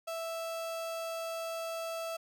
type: tone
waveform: 35% pulse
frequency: 659.3 Hz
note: E5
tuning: in tune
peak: -34 dBFS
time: 0.07-2.17 s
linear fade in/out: 10 ms
effects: none